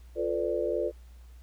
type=chord; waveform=sine; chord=B half-diminished seventh; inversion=second; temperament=equal with one note detuned; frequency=349.2 / 440 / 503.1 / 587.3 Hz; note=F4 / A4 / B4 / D5; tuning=0 / 0 / +32 / 0 cents; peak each=-32 dBFS; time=0.15-0.92 s; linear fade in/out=50 ms; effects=added 60 Hz sine -47 dBFS peak until 1.42 s + pink hiss -64 dBFS RMS until 1.42 s